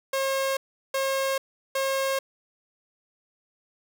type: tone bursts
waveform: sawtooth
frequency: 539 Hz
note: C#5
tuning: 49 cents flat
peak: -20 dBFS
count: 3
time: 0.13-2.19 s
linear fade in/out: 5 ms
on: 440 ms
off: 370 ms
effects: none